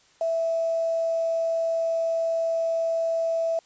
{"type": "tone with quantisation", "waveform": "sine", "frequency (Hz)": 659.3, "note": "E5", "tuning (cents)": 0, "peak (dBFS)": -22, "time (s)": [0.21, 3.59], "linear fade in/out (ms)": 2, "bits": 7, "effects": ["white hiss -59 dBFS RMS until 3.65 s", "resampled to 16000 Hz"]}